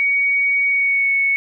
sine tone with pitch glide, 2245 to 2213 Hz, C#7 to C#7, +21 to -3 cents, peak -14 dBFS, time 0-1.36 s, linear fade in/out 0 ms, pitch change -24 cents, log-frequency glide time 0.67-1.12 s, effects none

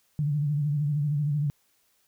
sine tone with vibrato, 146.83 Hz, D3, in tune, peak -23 dBFS, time 0.19-1.5 s, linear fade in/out 0 ms, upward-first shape sine, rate 13 Hz, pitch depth 71 cents each way, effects white hiss -68 dBFS RMS until 2.07 s

